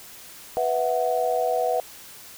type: chord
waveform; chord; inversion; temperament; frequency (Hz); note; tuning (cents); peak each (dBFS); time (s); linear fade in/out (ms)
sine; B suspended fourth; none; equal; 493.9 / 659.3 / 740; B4 / E5 / F#5; 0 / 0 / 0; -25; 0.57-1.8; 0
effects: white hiss -44 dBFS RMS until 2.37 s